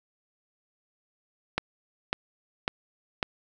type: click train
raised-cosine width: 0.3 ms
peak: -9 dBFS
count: 4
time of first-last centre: 1.58-3.228 s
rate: 1.82 Hz
effects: none